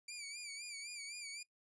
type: tone with vibrato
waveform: 15% pulse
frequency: 2330 Hz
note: D7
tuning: 14 cents flat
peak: -38 dBFS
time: 0.08-1.43 s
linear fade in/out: 5 ms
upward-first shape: sine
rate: 3.9 Hz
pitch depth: 77 cents each way
effects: noise-tail reverb RT60 0.1 s tail -20 dB re dry + resampled to 22050 Hz